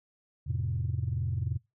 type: chord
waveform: sine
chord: F major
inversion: none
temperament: equal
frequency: 87.31 / 110 / 130.81 Hz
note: F2 / A2 / C3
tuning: 0 / 0 / 0 cents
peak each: -32 dBFS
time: 0.46-1.58 s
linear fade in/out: 20 ms
effects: noise-tail reverb RT60 0.2 s tail -22 dB re dry + tanh soft clip ceiling -21 dBFS